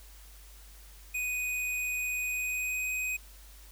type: tone with pitch glide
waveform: square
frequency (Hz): 2489 to 2508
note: D#7 to D#7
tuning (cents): 0 to +13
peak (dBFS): -31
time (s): 1.14-3.17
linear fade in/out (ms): 10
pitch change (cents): +13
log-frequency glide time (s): 2.25-2.9
effects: added 50 Hz sine -50 dBFS peak until 3.71 s + white hiss -56 dBFS RMS until 3.71 s